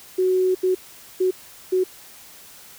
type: tone bursts at uneven times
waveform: sine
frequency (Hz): 370.9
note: F#4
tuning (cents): +4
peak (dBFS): -16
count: 4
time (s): 0.18-0.55 / 0.63-0.75 / 1.2-1.31 / 1.72-1.84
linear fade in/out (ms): 10
effects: white hiss -45 dBFS RMS until 2.78 s